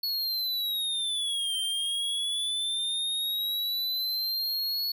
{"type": "linear two-way sweep", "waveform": "square", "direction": "down then up", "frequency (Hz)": [4389, 3136, 4389], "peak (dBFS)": -28, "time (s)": [0.03, 4.92], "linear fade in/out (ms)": 5, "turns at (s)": 1.57, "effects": []}